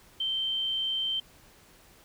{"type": "tone", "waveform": "sine", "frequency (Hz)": 3119, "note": "G7", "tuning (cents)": -9, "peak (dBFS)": -27, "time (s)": [0.2, 1.2], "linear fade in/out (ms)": 5, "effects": ["pink hiss -57 dBFS RMS until 2.04 s"]}